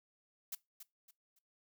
blue noise with echo, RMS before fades -41 dBFS, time 0.52-0.55 s, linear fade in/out 5 ms, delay 280 ms, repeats 3, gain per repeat -10 dB, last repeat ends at 1.39 s, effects noise-tail reverb RT60 0.2 s tail -21 dB re dry

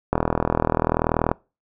click train, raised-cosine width 1 ms, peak -4 dBFS, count 49, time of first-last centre 0.13-1.315 s, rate 40.5 Hz, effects noise-tail reverb RT60 0.3 s tail -24 dB re dry

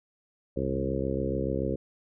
harmonic tone with a mistuned harmonic, 67 Hz, C2, 42 cents sharp, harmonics 1 / 2 / 3 / 4 / 5 / 6 / 7 / 8, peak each -35 / -35 / -35 / -35 / -35 / -35 / -35 / -35 dBFS, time 0.56-1.76 s, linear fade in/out 10 ms, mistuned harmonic 2, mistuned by -26 cents, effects none

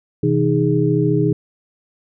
sine tone cluster, 128.8 / 162.6 / 309.8 / 412.5 Hz, C3 / E3 / D#4 / G#4, -27 / -23 / -7 / -12 cents, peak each -19 dBFS, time 0.23-1.33 s, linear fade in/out 5 ms, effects none

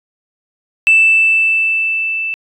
sine tone with level ramp, 2647 Hz, E7, 7 cents sharp, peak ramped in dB -4 to -17 dBFS, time 0.87-2.34 s, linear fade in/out 0 ms, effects tanh soft clip ceiling -2 dBFS

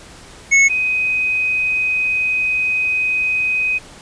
square / sine tone pair in turn, 2197 / 2511 Hz, C#7 / D#7, -16 / +15 cents, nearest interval major second, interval 231 cents, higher second, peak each -9 / -15 dBFS, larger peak first, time 0.51-0.69 / 0.69-3.79 s, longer second, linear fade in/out 20 ms, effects pink hiss -40 dBFS RMS until 4.01 s + resampled to 22050 Hz

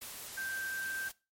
sine tone in noise, 1568 Hz, G6, in tune, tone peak -35 dBFS, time 0.37-1.09 s, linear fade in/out 10 ms, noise white, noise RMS -45 dBFS, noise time 0.01-1.12 s, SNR +7 dB, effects noise-tail reverb RT60 0.3 s tail -21 dB re dry + MP3 64 kbps

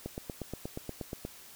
click train, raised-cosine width 2 ms, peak -23 dBFS, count 11, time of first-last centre 0.06-1.25 s, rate 8.4 Hz, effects white hiss -52 dBFS RMS until 1.55 s

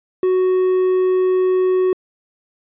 triangle tone, 370.4 Hz, F#4, 2 cents sharp, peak -11 dBFS, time 0.23-1.93 s, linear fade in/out 2 ms, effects resampled to 8000 Hz

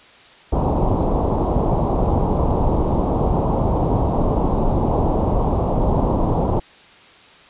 pink low-pass noise, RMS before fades -18 dBFS, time 0.52-6.6 s, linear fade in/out 10 ms, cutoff 1000 Hz, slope 48 dB/octave, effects white hiss -46 dBFS RMS until 7.49 s + resampled to 8000 Hz

